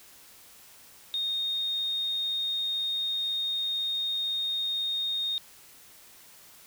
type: tone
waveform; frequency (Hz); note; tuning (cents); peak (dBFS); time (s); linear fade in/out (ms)
sine; 3698; A#7; -15; -27; 1.14-5.38; 0
effects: white hiss -53 dBFS RMS until 6.66 s